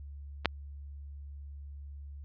clicks, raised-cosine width 0.3 ms, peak -27 / -8 dBFS, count 2, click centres 0.448 / 0.457 s, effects added 71 Hz sine -42 dBFS peak until 2.24 s + resampled to 11025 Hz

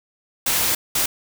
white noise bursts at uneven times, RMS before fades -20 dBFS, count 2, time 0.46-0.75 / 0.95-1.06 s, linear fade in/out 5 ms, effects none

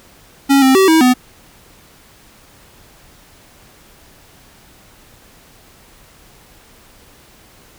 square tone with pitch steps, 275.9 / 264 / 383.4 / 321.3 / 251.3 Hz, C#4 / C4 / G4 / E4 / B3, -8 / +16 / -38 / -44 / +30 cents, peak -8 dBFS, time 0.49-1.14 s, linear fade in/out 20 ms, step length 130 ms, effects pink hiss -46 dBFS RMS until 7.78 s

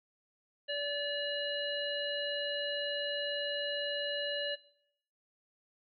harmonic tone, 577 Hz, D5, 31 cents flat, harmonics 1 / 3 / 5 / 7, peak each -36 / -39 / -37 / -41 dBFS, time 0.68-4.56 s, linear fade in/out 20 ms, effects noise-tail reverb RT60 0.7 s tail -20 dB re dry + MP3 64 kbps

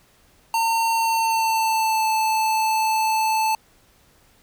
square tone with pitch glide, 910 to 878 Hz, A#5 to A5, -42 to -4 cents, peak -19 dBFS, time 0.54-3.55 s, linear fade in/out 2 ms, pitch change -62 cents, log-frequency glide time 0.93-2.08 s, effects pink hiss -57 dBFS RMS until 4.42 s

